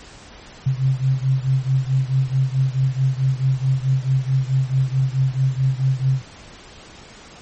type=beating tone pair; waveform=sine; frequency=130.81 / 135.41 Hz; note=C3 / C#3; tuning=0 / -40 cents; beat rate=4.6 Hz; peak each=-18 / -20 dBFS; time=0.66-6.22 s; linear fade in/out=10 ms; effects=pink hiss -42 dBFS RMS until 7.41 s + MP3 32 kbps